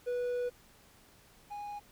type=tone pair in turn; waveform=triangle; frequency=490 / 824.1 Hz; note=B4 / G#5; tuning=-14 / -14 cents; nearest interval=major sixth; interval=900 cents; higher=second; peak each=-29 / -37 dBFS; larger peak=first; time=0.06-0.5 / 1.5-1.8 s; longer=first; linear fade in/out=20 ms; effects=pink hiss -61 dBFS RMS until 1.91 s